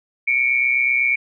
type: tone pair together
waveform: sine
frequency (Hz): 2221 / 2349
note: C#7 / D7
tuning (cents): +3 / 0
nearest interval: minor second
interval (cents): 97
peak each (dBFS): -18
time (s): 0.27-1.16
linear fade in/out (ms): 10
effects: none